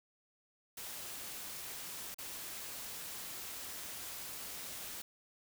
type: noise with dropouts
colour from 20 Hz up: white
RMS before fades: -45 dBFS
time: 0.77-5.02 s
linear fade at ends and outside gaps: 5 ms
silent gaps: 2.145-2.184 s
effects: none